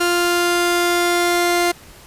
sawtooth tone pair together, 349.2 / 698.5 Hz, F4 / F5, 0 / 0 cents, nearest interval octave, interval 1200 cents, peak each -13 dBFS, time 0-1.72 s, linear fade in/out 10 ms, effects pink hiss -43 dBFS RMS until 2.06 s + resampled to 32000 Hz

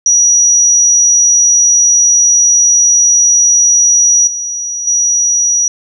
sine tone with level steps, 5810 Hz, F#8, 32 cents flat, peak -5 / -16 / -8 dBFS, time 0.06-5.68 s, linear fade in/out 2 ms, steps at 4.27 / 4.87 s, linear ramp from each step 5 ms, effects none

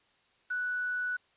sine tone with quantisation, 1480 Hz, F#6, in tune, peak -30 dBFS, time 0.5-1.17 s, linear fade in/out 10 ms, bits 8, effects white hiss -68 dBFS RMS until 1.36 s + resampled to 8000 Hz

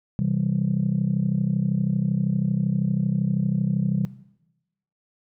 sine chord, C major, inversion none, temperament just, 130.81 / 163.52 / 196.22 Hz, C3 / E3 / G3, 0 / -14 / +2 cents, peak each -24 dBFS, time 0.19-4.05 s, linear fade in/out 0 ms, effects noise-tail reverb RT60 0.9 s tail -17 dB re dry + tanh soft clip ceiling -13 dBFS

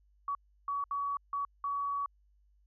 sine tone bursts at uneven times, 1131 Hz, C#6, 34 cents sharp, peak -31 dBFS, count 5, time 0.28-0.35 / 0.68-0.84 / 0.91-1.17 / 1.33-1.45 / 1.64-2.06 s, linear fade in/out 2 ms, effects added 50 Hz sine -64 dBFS peak until 2.66 s

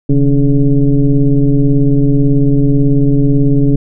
sine tone with frequency modulation, 135.9 Hz, C#3, 34 cents flat, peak -6 dBFS, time 0.09-3.76 s, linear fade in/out 5 ms, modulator 145 Hz, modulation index 1.4, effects none

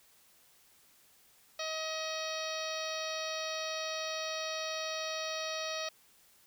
harmonic tone, 633 Hz, D#5, 30 cents sharp, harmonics 1 / 2 / 3 / 4 / 5 / 6 / 7 / 8 / 9, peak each -39 / -43 / -45 / -44 / -47 / -44 / -44 / -49 / -45 dBFS, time 1.59-5.89 s, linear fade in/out 5 ms, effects white hiss -64 dBFS RMS until 6.46 s

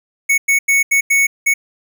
square tone bursts at uneven times, 2217 Hz, C#7, in tune, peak -11 dBFS, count 6, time 0.29-0.38 / 0.48-0.59 / 0.68-0.83 / 0.91-1.01 / 1.1-1.27 / 1.46-1.54 s, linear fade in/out 10 ms, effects none

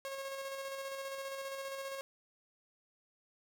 sawtooth tone with tremolo, 544 Hz, C#5, 33 cents flat, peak -35 dBFS, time 0.05-2.01 s, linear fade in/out 0 ms, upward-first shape square, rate 15 Hz, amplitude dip 30%, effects none

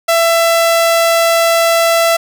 sawtooth tone, 668 Hz, E5, 23 cents sharp, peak -5 dBFS, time 0.08-2.17 s, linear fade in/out 10 ms, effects none

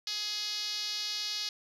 5% pulse tone with band-pass filter, 419.4 Hz, G#4, 17 cents sharp, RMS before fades -35 dBFS, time 0.07-1.49 s, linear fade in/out 2 ms, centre 4700 Hz, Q 3, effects none

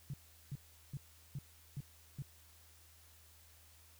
sine tone bursts, 138.1 Hz, C#3, 6 cents flat, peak -39 dBFS, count 6, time 0.1-2.222 s, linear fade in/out 2 ms, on 37 ms, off 380 ms, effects added 80 Hz sine -64 dBFS peak until 3.99 s + white hiss -64 dBFS RMS until 3.99 s

